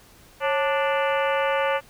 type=harmonic tone with a mistuned harmonic; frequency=293.7 Hz; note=D4; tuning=in tune; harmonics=2 / 3 / 4 / 5 / 6 / 7 / 8 / 9 / 10; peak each=-23 / -27 / -29 / -31 / -33 / -34 / -35 / -36 / -37 dBFS; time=0.4-1.81 s; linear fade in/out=50 ms; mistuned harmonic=2; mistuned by=-120 cents; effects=pink hiss -52 dBFS RMS until 1.89 s